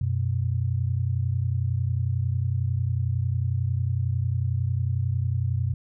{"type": "tone pair together", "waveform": "sine", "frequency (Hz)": [92.75, 123.8], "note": ["F#2", "B2"], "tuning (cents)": [5, 5], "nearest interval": "perfect fourth", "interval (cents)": 500, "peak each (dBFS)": -25, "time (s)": [0.01, 5.74], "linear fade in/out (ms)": 5, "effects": []}